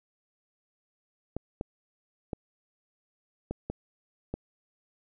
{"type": "clicks", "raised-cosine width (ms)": 2, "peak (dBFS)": -19, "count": 6, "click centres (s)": [1.366, 1.611, 2.332, 3.51, 3.7, 4.34], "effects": []}